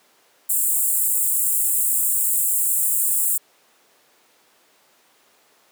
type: high-pass noise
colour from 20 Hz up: pink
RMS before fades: -20 dBFS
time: 0.49-3.38 s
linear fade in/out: 10 ms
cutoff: 7500 Hz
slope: 96 dB/octave
effects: pink hiss -57 dBFS RMS until 5.71 s + high-pass 400 Hz 12 dB/octave